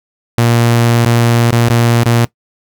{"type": "tone with dropouts", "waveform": "sawtooth", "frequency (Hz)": 117.8, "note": "A#2", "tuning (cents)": 19, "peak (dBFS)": -4, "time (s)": [0.38, 2.25], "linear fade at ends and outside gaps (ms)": 0, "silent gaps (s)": [[1.048, 1.061], [1.506, 1.525], [1.684, 1.701], [2.033, 2.058]], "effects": ["noise-tail reverb RT60 0.1 s tail -20 dB re dry"]}